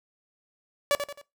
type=tone with echo; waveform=sawtooth; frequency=574 Hz; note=D5; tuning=40 cents flat; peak=-16 dBFS; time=0.91-0.95 s; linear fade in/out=0 ms; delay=88 ms; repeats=3; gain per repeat=-8 dB; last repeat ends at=1.214 s; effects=noise-tail reverb RT60 0.2 s tail -19 dB re dry